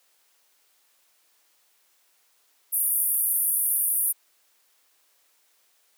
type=band-pass noise; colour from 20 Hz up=pink; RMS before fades=-24 dBFS; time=2.72-4.13 s; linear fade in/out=20 ms; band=9500 to 15000 Hz; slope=96 dB/octave; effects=white hiss -65 dBFS RMS until 5.97 s + high-pass 400 Hz 12 dB/octave